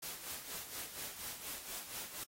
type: noise with tremolo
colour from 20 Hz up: white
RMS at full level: -43 dBFS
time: 0.02-2.24 s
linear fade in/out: 10 ms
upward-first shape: sine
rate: 4.2 Hz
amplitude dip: 60%
effects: AAC 48 kbps